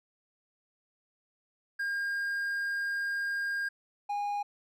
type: tone pair in turn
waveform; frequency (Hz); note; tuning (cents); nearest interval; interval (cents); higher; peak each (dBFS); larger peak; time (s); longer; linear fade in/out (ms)
triangle; 1613 / 818.7; G6 / G#5; +49 / -25; octave; 1174; first; -28; neither; 1.79-3.69 / 4.09-4.43; first; 10
effects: none